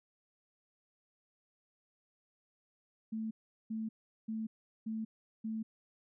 sine tone bursts, 220.8 Hz, A3, 6 cents sharp, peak -35 dBFS, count 5, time 3.12-5.63 s, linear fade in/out 10 ms, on 190 ms, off 390 ms, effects none

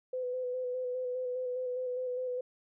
sine tone with vibrato, 503 Hz, B4, 32 cents sharp, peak -32 dBFS, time 0.13-2.41 s, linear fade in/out 5 ms, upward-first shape square, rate 4.9 Hz, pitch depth 22 cents each way, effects none

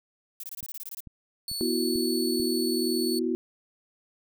violet noise bursts, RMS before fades -38 dBFS, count 11, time 0.4-1.005 s, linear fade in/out 2 ms, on 35 ms, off 22 ms
click train, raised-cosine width 5 ms, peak -30 dBFS, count 5, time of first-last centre 0.63-2.4 s, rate 2.26 Hz
sawtooth tone, 4435 Hz, C#8, in tune, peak -28 dBFS, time 1.48-3.19 s, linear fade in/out 2 ms
sine chord, B suspended fourth, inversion none, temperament equal, 246.9 / 329.6 / 370 Hz, B3 / E4 / F#4, 0 / 0 / 0 cents, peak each -29 dBFS, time 1.61-3.35 s, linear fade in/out 0 ms
effects none

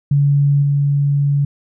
sine tone with level steps, 142.3 Hz, C#3, 46 cents sharp, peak -10 / -12 dBFS, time 0.11-1.45 s, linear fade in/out 5 ms, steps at 0.62 s, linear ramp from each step 10 ms, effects none

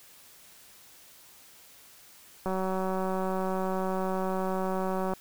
click train, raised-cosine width 1 ms, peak -18 dBFS, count 504, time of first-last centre 2.46-5.136 s, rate 188 Hz, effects white hiss -54 dBFS RMS until 5.2 s

